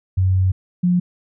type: tone pair in turn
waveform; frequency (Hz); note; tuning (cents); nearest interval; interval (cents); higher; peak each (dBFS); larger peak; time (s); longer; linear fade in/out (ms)
sine; 93.6 / 178.13; F#2 / F3; +20 / +35; major seventh; 1115; second; -13; neither; 0.17-0.52 / 0.83-1; first; 10
effects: none